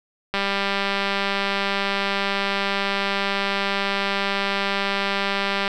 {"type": "click train", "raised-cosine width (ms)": 0.3, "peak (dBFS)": -7, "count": 1058, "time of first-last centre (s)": [0.34, 5.678], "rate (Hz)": 198, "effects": []}